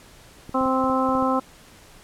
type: clicks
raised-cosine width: 3 ms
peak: -24 dBFS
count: 8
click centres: 0.494 / 0.611 / 0.658 / 0.841 / 0.899 / 1.09 / 1.152 / 1.225 s
type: harmonic tone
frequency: 261.6 Hz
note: C4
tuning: in tune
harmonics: 1 / 2 / 3 / 4 / 5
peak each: -23 / -25 / -27 / -25 / -27 dBFS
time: 0.54-1.4 s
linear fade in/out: 10 ms
effects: pink hiss -49 dBFS RMS until 2.03 s + low-pass 12000 Hz 12 dB/octave